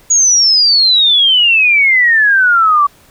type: exponential sweep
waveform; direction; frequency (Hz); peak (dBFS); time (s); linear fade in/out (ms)
sine; down; 6780 to 1134; -6; 0.1-2.87; 10
effects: pink hiss -46 dBFS RMS until 3.1 s